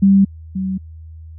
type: tone pair in turn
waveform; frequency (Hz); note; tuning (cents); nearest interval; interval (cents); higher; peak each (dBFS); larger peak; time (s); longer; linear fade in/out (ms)
sine; 196 / 189.54; G3 / F#3; 0 / +42; minor second; 58; first; -7 / -18; first; 0.02-0.25 / 0.55-0.78; neither; 10
effects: added 80 Hz sine -33 dBFS peak until 1.38 s